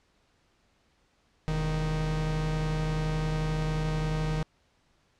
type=tone pair together; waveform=45% pulse; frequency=41.73 / 155.56 Hz; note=E1 / D#3; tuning=+22 / 0 cents; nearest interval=octave + major seventh; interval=2278 cents; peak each=-32 / -28 dBFS; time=1.48-4.43 s; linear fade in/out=0 ms; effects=pink hiss -68 dBFS RMS until 5.19 s + low-pass 6000 Hz 12 dB/octave